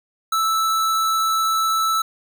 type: tone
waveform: square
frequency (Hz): 1316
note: E6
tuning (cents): -3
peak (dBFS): -18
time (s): 0.32-2.02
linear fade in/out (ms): 5
effects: none